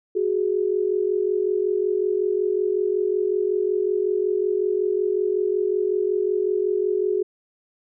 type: tone pair together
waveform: sine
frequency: 371 / 416.4 Hz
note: F#4 / G#4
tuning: +5 / +5 cents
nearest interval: major second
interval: 200 cents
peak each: -22 dBFS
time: 0.15-7.23 s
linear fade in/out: 10 ms
effects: none